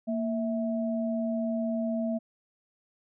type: tone pair together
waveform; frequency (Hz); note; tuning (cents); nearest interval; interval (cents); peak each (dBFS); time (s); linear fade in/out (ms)
sine; 230.9 / 653; A#3 / E5; -16 / -17; octave + tritone; 1799; -28 / -32; 0.07-2.19; 20
effects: none